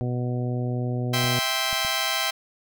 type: harmonic tone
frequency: 123.47 Hz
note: B2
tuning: in tune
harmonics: 1 / 2 / 3 / 4 / 5 / 6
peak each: -25 / -31 / -35 / -37 / -39 / -41 dBFS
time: 0.01-1.39 s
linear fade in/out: 0 ms
type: chord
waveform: 10% pulse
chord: C major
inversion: first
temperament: just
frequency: 654.1 / 784.9 / 1046.5 Hz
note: E5 / G5 / C6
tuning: -14 / +2 / 0 cents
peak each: -20 dBFS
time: 1.13-2.31 s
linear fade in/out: 10 ms
type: clicks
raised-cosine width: 5 ms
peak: -26 dBFS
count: 3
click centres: 1.242 / 1.729 / 1.849 s
effects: none